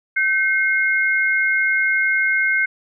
sine tone pair together, 1543 / 2148 Hz, G6 / C7, -28 / +45 cents, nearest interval tritone, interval 573 cents, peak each -18 dBFS, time 0.16-2.66 s, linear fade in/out 10 ms, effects none

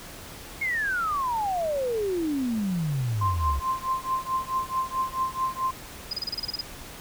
sine exponential sweep, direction down, 2200 to 64.8 Hz, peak -24 dBFS, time 0.61-3.6 s, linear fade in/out 10 ms
sine tone with tremolo, 1046.5 Hz, C6, in tune, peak -21 dBFS, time 3.21-5.71 s, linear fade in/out 5 ms, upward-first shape triangle, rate 4.6 Hz, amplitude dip 100%
sine tone bursts, 4978 Hz, D#8, in tune, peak -26 dBFS, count 10, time 6.11-6.611 s, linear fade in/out 5 ms, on 24 ms, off 29 ms
effects pink hiss -42 dBFS RMS until 7 s

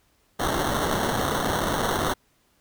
white noise with sample-and-hold, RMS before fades -25 dBFS, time 0.39-2.14 s, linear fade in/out 10 ms, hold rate 2450 Hz, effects pink hiss -65 dBFS RMS until 2.6 s

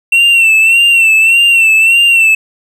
triangle tone with vibrato, 2703 Hz, E7, 43 cents sharp, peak -3 dBFS, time 0.12-2.35 s, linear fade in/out 5 ms, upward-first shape sine, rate 1.7 Hz, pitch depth 58 cents each way, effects none

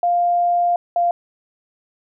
sine tone pair in turn, 700 / 695.2 Hz, F5 / F5, +4 / -8 cents, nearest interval unison, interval 12 cents, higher first, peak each -14 dBFS, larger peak neither, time 0.03-0.76 / 0.96-1.11 s, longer first, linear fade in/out 2 ms, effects none

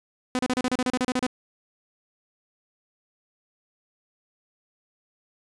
sawtooth tone bursts, 252.6 Hz, B3, 39 cents sharp, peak -18 dBFS, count 13, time 0.35-1.266 s, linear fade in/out 0 ms, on 40 ms, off 33 ms, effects resampled to 22050 Hz

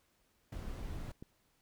brown noise, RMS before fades -42 dBFS, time 0.52-1.12 s, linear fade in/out 5 ms
click, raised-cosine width 3 ms, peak -34 dBFS, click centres 1.225 s
effects pink hiss -74 dBFS RMS until 1.61 s

